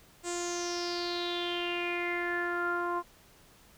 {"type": "tone with low-pass filter sweep", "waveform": "sawtooth", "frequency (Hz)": 349.2, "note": "F4", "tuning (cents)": 0, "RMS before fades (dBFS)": -33, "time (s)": [0.23, 3.03], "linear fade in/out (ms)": 50, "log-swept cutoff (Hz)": [7900, 1100], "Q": 7, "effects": ["pink hiss -59 dBFS RMS until 3.77 s"]}